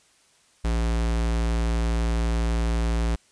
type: tone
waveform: square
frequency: 57 Hz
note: A#1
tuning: 38 cents flat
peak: -22 dBFS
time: 0.64-3.16 s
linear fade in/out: 10 ms
effects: white hiss -60 dBFS RMS until 3.31 s + resampled to 22050 Hz